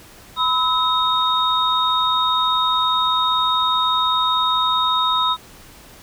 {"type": "tone cluster", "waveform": "sine", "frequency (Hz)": [1000, 1291, 3718], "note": ["B5", "E6", "A#7"], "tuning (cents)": [21, -37, -5], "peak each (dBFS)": -20, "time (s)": [0.36, 5.37], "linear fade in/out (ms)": 50, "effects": ["pink hiss -44 dBFS RMS until 6.02 s"]}